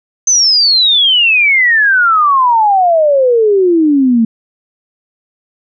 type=exponential sweep; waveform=sine; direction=down; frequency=6272 to 220.7 Hz; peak=-6 dBFS; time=0.27-4.25 s; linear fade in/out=5 ms; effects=none